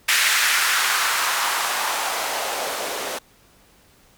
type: noise with band-pass filter sweep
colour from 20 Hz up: blue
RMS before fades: -22 dBFS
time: 0.08-3.19 s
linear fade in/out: 10 ms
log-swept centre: 1900 to 470 Hz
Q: 1.7
effects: pink hiss -55 dBFS RMS until 4.17 s